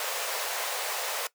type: high-pass noise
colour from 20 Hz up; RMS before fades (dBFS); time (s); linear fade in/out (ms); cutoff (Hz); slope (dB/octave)
pink; -32; 0-1.27; 2; 470; 48
effects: noise-tail reverb RT60 0.1 s tail -18 dB re dry